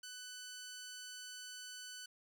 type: tone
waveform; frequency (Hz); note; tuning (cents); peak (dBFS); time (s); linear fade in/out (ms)
10% pulse; 1500; F#6; +23; -39; 0.03-2.06; 5
effects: none